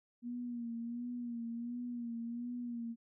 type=tone with vibrato; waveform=sine; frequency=237.7 Hz; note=A#3; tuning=34 cents sharp; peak=-38 dBFS; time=0.22-2.96 s; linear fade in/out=50 ms; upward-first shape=sine; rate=1.4 Hz; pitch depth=47 cents each way; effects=none